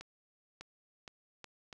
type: accelerating click train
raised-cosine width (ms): 0.2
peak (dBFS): -29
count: 5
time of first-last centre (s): 0.01-1.728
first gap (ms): 600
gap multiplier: 0.78
effects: none